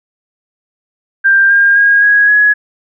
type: tone with pitch steps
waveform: sine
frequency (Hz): 1586 / 1609.1 / 1632.5 / 1656.2 / 1680.3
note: G6 / G6 / G#6 / G#6 / G#6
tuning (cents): +20 / +45 / -30 / -5 / +20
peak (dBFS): -5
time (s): 1.24-2.54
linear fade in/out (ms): 20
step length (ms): 260
effects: none